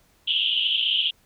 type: band-pass noise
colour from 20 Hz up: pink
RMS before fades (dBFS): -23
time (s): 0.27-1.11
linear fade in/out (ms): 10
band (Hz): 2900 to 3300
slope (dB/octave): 96
effects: pink hiss -61 dBFS RMS until 1.25 s